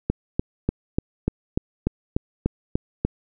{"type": "click train", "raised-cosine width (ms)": 3, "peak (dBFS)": -7, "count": 11, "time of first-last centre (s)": [0.1, 3.05], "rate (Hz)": 3.39, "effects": []}